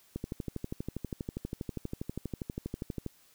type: click train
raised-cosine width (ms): 3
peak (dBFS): -22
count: 37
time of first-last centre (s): 0.16-3.063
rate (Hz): 12.4
effects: white hiss -63 dBFS RMS until 3.34 s